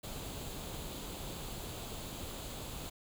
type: noise with comb filter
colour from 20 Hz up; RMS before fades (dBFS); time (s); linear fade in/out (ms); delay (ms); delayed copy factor
pink; -43; 0.03-2.9; 10; 0.27; +0.5
effects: none